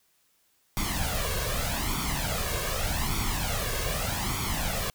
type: noise with flanger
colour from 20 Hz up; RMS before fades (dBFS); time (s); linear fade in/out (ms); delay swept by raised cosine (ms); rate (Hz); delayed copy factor
pink; -29; 0.77-4.9; 0; 0.88 to 1.84; 0.83; +0.7
effects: white hiss -68 dBFS RMS until 4.94 s